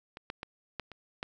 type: clicks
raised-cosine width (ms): 0.3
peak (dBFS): -27 / -20 / -22 / -19 / -30 / -19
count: 6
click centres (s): 0.171 / 0.301 / 0.431 / 0.797 / 0.917 / 1.229
effects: none